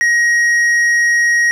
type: tone with tanh clipping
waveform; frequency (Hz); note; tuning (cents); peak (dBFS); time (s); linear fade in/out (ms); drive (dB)
sine; 1888; A#6; +22; -11; 0.01-1.51; 0; 7
effects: none